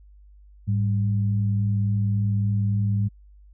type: tone pair together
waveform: sine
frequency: 105.16 / 196 Hz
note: G#2 / G3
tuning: +22 / 0 cents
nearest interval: major seventh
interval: 1078 cents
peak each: -20 / -28 dBFS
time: 0.67-3.09 s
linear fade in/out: 20 ms
effects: added 50 Hz sine -47 dBFS peak until 3.53 s